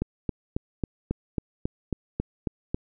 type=click train; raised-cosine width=3 ms; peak=-13 dBFS; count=11; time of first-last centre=0.02-2.745 s; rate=3.67 Hz; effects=none